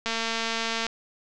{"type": "click train", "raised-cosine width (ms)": 0.2, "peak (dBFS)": -11, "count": 184, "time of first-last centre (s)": [0.06, 0.866], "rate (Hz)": 227, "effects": ["low-pass 7000 Hz 12 dB/octave"]}